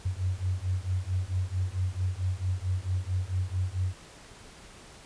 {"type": "beating tone pair", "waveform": "sine", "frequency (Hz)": [90.2, 94.7], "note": ["F#2", "F#2"], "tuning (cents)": [-44, 41], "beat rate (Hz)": 4.5, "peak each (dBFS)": -30, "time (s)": [0.05, 3.94], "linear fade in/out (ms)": 10, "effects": ["pink hiss -50 dBFS RMS until 5.05 s", "resampled to 22050 Hz"]}